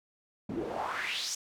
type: noise with band-pass filter sweep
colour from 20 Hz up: pink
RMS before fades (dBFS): -35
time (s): 0.49-1.35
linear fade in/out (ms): 5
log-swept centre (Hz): 220 to 6800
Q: 3.5
effects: none